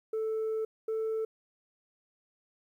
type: tone pair in turn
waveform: sine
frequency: 440 / 442.1 Hz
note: A4 / A4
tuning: 0 / +8 cents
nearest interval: unison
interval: 8 cents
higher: second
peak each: -27 dBFS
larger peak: neither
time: 0.13-0.65 / 0.88-1.25 s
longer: first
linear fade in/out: 5 ms
effects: tanh soft clip ceiling -28 dBFS + 11-bit